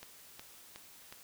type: click train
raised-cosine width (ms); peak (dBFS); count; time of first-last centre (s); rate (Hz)
0.2; -29; 4; 0.03-1.125; 2.74
effects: white hiss -56 dBFS RMS until 1.23 s